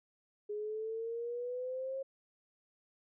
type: exponential sweep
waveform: sine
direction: up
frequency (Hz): 414.3 to 541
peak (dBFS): -36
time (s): 0.49-2.03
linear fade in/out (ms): 10
effects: none

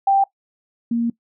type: tone pair in turn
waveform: sine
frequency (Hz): 786 / 233.7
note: G5 / A#3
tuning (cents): +4 / +5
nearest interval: octave + major sixth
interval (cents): 2099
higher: first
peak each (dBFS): -12 / -17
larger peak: first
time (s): 0.07-0.24 / 0.91-1.1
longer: second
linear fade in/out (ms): 5
effects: noise-tail reverb RT60 0.1 s tail -20 dB re dry

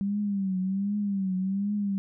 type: tone with vibrato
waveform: sine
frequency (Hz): 196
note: G3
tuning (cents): 0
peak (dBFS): -25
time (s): 0.01-1.98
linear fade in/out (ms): 0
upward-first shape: triangle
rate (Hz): 1.3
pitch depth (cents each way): 110
effects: none

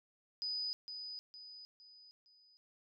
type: tone with echo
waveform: sine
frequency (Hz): 4978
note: D#8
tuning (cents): 0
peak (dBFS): -36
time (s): 0.42-0.73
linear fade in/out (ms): 0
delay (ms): 460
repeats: 4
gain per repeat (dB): -7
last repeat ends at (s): 2.57
effects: none

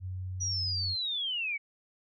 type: tone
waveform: sine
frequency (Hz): 92.5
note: F#2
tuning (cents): 0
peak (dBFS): -34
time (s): 0-0.96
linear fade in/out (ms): 50
type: linear sweep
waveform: sine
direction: down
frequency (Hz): 5860 to 2200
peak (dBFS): -30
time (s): 0.4-1.58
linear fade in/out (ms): 20
effects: none

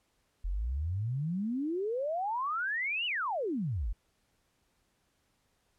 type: exponential two-way sweep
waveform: sine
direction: up then down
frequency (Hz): 41.2 to 2998 to 41.2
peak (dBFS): -30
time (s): 0.44-3.93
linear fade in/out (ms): 10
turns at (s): 3.06
effects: pink hiss -74 dBFS RMS until 5.78 s + low-pass 12000 Hz 12 dB/octave

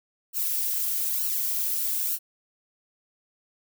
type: noise with flanger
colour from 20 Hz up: violet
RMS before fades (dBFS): -27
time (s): 0.33-2.19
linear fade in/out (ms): 50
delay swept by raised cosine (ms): 0.69 to 3.59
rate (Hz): 1.1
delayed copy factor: +0.7
effects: none

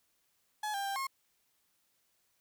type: tone with pitch steps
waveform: 35% pulse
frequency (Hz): 848 / 795 / 790 / 1078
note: G#5 / G5 / G5 / C#6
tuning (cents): +36 / +24 / +13 / -49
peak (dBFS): -32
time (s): 0.63-1.07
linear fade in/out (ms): 5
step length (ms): 110
effects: white hiss -75 dBFS RMS until 2.4 s

